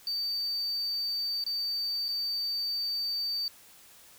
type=tone with dropouts; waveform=triangle; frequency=4604 Hz; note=D8; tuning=35 cents flat; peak=-28 dBFS; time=0.07-3.48 s; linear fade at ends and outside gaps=1 ms; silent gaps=1.439-1.464 / 2.083-2.088 s; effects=white hiss -55 dBFS RMS until 4.18 s